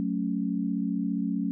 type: chord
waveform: sine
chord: F# minor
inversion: none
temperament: equal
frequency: 185 / 220 / 277.2 Hz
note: F#3 / A3 / C#4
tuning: 0 / 0 / 0 cents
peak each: -30 dBFS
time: 0-1.51 s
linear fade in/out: 0 ms
effects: none